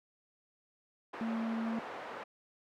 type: band-pass noise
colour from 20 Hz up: pink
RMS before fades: -44 dBFS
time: 1.13-2.24 s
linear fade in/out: 10 ms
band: 490 to 1500 Hz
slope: 12 dB/octave
type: tone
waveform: triangle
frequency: 226.6 Hz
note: A#3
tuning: 49 cents flat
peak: -31 dBFS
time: 1.21-1.79 s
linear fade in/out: 2 ms
effects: none